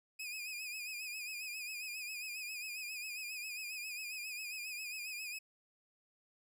sawtooth tone with vibrato, 2489 Hz, D#7, in tune, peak -38 dBFS, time 0.19-5.39 s, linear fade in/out 10 ms, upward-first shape sine, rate 7.4 Hz, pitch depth 71 cents each way, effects none

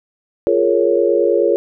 sine chord, Bb minor seventh, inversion second, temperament equal with one note detuned, 349.2 / 416.7 / 466.2 / 554.4 Hz, F4 / Ab4 / Bb4 / Db5, 0 / +6 / 0 / 0 cents, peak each -17 dBFS, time 0.47-1.56 s, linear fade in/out 0 ms, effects none

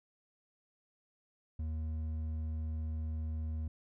sine tone with hard clipping, 78.7 Hz, D#2, 20 cents sharp, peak -36 dBFS, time 1.59-3.68 s, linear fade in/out 5 ms, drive 5 dB, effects none

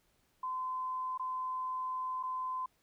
sine tone with dropouts, 1026 Hz, C6, 34 cents flat, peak -34 dBFS, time 0.43-2.66 s, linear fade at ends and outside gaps 5 ms, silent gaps 1.177-1.195 / 2.229-2.234 s, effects pink hiss -73 dBFS RMS until 2.82 s

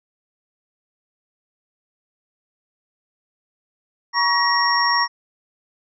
sine tone cluster, 955 / 1122 / 1898 / 5540 Hz, A#5 / C#6 / A#6 / F8, +42 / +21 / +31 / -15 cents, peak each -21 dBFS, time 4.13-5.08 s, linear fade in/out 50 ms, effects none

